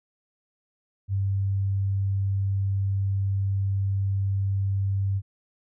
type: tone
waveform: sine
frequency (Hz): 98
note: G2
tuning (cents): 0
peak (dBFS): -22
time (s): 1.08-5.22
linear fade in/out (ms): 50
effects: none